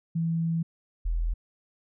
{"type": "tone pair in turn", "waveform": "sine", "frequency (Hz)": [165.1, 41.51], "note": ["E3", "E1"], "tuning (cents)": [3, 13], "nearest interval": "2 octaves", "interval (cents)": 2390, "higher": "first", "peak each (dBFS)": -24, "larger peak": "neither", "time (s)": [[0.15, 0.63], [1.05, 1.34]], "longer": "first", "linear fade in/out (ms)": 10, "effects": []}